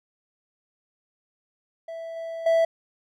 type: tone with level steps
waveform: triangle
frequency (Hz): 659.3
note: E5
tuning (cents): 0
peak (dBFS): -31 / -29 / -15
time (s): 1.88-2.65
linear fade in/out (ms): 5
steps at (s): 2.16 / 2.46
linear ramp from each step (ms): 5
effects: none